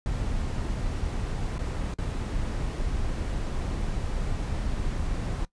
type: noise with dropouts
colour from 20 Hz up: brown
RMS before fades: -29 dBFS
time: 0.06-5.45 s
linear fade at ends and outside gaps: 1 ms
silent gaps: 1.582-1.591 / 1.94-1.985 s
effects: noise-tail reverb RT60 0.1 s tail -18 dB re dry + resampled to 22050 Hz